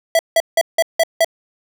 square tone bursts, 659.3 Hz, E5, in tune, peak -11 dBFS, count 6, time 0.15-1.246 s, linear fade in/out 2 ms, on 41 ms, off 170 ms, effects none

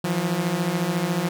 sawtooth beating tone pair, 164.4 / 178.4 Hz, E3 / F3, -4 / +37 cents, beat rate 14 Hz, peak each -22 / -20 dBFS, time 0.04-1.29 s, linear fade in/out 5 ms, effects none

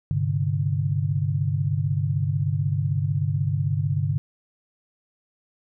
sine chord, G suspended fourth, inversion none, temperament equal with one note detuned, 100.23 / 130.81 / 146.83 Hz, G2 / C3 / D3, +39 / 0 / 0 cents, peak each -25 / -27 / -24 dBFS, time 0.11-4.18 s, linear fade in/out 0 ms, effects none

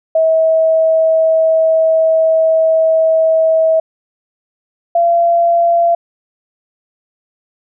sine tone pair in turn, 644 / 683 Hz, E5 / F5, -41 / -39 cents, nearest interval minor second, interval 102 cents, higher second, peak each -8 dBFS, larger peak neither, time 0.15-3.8 / 4.95-5.95 s, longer first, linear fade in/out 5 ms, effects none

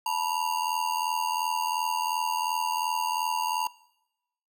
square ring-modulated tone, 932.3 Hz, A#5, in tune, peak -24 dBFS, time 0.06-3.67 s, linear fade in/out 0 ms, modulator 41.4 Hz, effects noise-tail reverb RT60 0.9 s tail -21 dB re dry

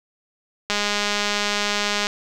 click train, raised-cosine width 0.2 ms, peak -5 dBFS, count 283, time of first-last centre 0.7-2.069 s, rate 206 Hz, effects none

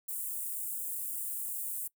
white high-pass noise, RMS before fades -37 dBFS, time 0.08-1.88 s, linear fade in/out 10 ms, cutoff 8100 Hz, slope 48 dB/octave, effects noise-tail reverb RT60 0.1 s tail -23 dB re dry

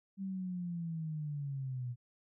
sine linear sweep, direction down, 196 to 119.8 Hz, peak -36 dBFS, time 0.17-1.96 s, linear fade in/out 50 ms, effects none

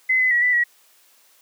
sine tone with pitch steps, 2041 / 2021 / 1921 / 1984 / 1919 Hz, C7 / B6 / B6 / B6 / A#6, -44 / +39 / -48 / +7 / +50 cents, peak -15 dBFS, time 0.09-0.64 s, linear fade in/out 10 ms, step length 110 ms, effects white hiss -56 dBFS RMS until 1.41 s + high-pass 400 Hz 12 dB/octave

